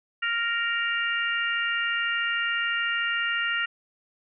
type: harmonic tone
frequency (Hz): 466.2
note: A#4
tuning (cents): 0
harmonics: 3 / 4 / 5 / 6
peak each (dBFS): -28 / -28 / -36 / -30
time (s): 0.22-3.66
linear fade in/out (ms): 10
effects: none